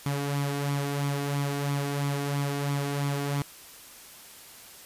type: tone with flanger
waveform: sawtooth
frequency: 141.9 Hz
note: C#3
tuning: 41 cents sharp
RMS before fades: -29 dBFS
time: 0.06-3.42 s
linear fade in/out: 2 ms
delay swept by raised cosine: 0.87 to 2.77 ms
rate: 3 Hz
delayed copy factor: +0.5
effects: white hiss -48 dBFS RMS until 4.85 s + resampled to 32000 Hz